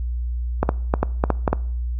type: clicks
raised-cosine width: 1 ms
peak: -3 dBFS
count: 8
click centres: 0.63 / 0.691 / 0.939 / 1.03 / 1.239 / 1.303 / 1.478 / 1.53 s
effects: noise-tail reverb RT60 0.6 s tail -22 dB re dry + added 60 Hz sine -22 dBFS peak until 1.99 s